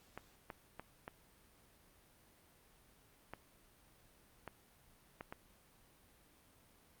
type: clicks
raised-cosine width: 0.5 ms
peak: -30 dBFS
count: 8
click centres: 0.176 / 0.502 / 0.796 / 1.079 / 3.336 / 4.477 / 5.209 / 5.325 s
effects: pink hiss -67 dBFS RMS until 7 s + Opus 48 kbps